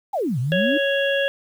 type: exponential two-way sweep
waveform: sine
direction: down then up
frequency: 878 to 116.54 to 318 Hz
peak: -20 dBFS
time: 0.13-0.78 s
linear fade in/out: 10 ms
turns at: 0.39 s
type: harmonic tone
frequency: 554.4 Hz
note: C#5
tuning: in tune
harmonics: 1 / 3 / 5 / 6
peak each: -20 / -24 / -28 / -29 dBFS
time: 0.52-1.28 s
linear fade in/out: 0 ms
effects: 8-bit